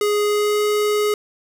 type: tone with pitch glide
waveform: square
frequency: 415.5 to 418.9 Hz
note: G#4 to G#4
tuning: +1 to +15 cents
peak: -17 dBFS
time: 0.01-1.14 s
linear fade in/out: 2 ms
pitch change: +14 cents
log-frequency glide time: 0.23-0.63 s
effects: none

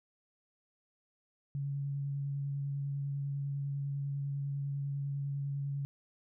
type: tone with vibrato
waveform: sine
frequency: 140.3 Hz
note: C#3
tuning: 21 cents sharp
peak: -33 dBFS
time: 1.55-5.85 s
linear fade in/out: 0 ms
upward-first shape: sine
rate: 10 Hz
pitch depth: 12 cents each way
effects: none

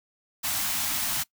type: band-stop noise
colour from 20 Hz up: white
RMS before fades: -28 dBFS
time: 0.43-1.24 s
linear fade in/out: 20 ms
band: 310 to 620 Hz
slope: 96 dB/octave
effects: noise-tail reverb RT60 0.1 s tail -22 dB re dry

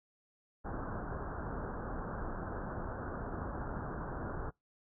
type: low-pass noise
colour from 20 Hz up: pink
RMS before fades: -40 dBFS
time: 0.64-4.51 s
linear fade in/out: 20 ms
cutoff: 1600 Hz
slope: 96 dB/octave
effects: noise-tail reverb RT60 0.2 s tail -26 dB re dry

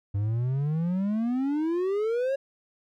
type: exponential sweep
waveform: triangle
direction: up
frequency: 98 to 557 Hz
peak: -22 dBFS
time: 0.14-2.36 s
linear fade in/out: 10 ms
effects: none

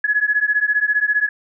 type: beating tone pair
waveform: sine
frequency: 1684 / 1699 Hz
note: G#6 / G#6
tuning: +24 / +39 cents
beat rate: 15 Hz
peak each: -18 dBFS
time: 0.04-1.29 s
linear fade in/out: 5 ms
effects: none

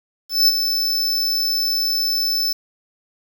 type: tone with ADSR envelope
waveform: square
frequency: 5274 Hz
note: E8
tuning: in tune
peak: -10 dBFS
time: 0.29-2.53 s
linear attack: 190 ms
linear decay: 27 ms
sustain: -8 dB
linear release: 6 ms
effects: 7-bit

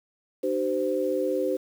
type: tone cluster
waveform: sine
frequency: 301 / 381.2 / 516 Hz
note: D4 / G4 / C5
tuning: +43 / -48 / -24 cents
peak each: -30 / -28 / -26 dBFS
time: 0.43-1.57 s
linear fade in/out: 10 ms
effects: 8-bit

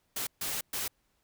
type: noise bursts at uneven times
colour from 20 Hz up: white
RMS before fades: -34 dBFS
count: 3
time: 0.16-0.27 / 0.41-0.61 / 0.73-0.88 s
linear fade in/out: 5 ms
effects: pink hiss -74 dBFS RMS until 1.23 s

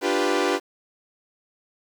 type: chord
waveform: sawtooth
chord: G dominant seventh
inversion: second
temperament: equal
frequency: 293.7 / 349.2 / 392 / 493.9 Hz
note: D4 / F4 / G4 / B4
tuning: 0 / 0 / 0 / 0 cents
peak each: -23 / -22 / -21 / -22 dBFS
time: 0.01-0.6 s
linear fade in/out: 50 ms
effects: low-pass 7000 Hz 12 dB/octave + 8-bit

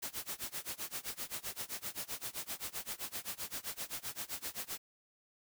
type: noise with tremolo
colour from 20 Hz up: white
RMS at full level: -39 dBFS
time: 0.02-4.78 s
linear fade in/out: 10 ms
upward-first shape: sine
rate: 7.7 Hz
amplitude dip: 95%
effects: none

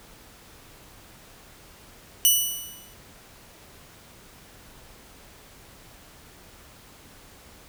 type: tone with exponential decay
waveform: 5% pulse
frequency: 2960 Hz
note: F#7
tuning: in tune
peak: -5 dBFS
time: 2.25-2.94 s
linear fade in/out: 0 ms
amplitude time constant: 150 ms
effects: pink hiss -50 dBFS RMS until 7.68 s

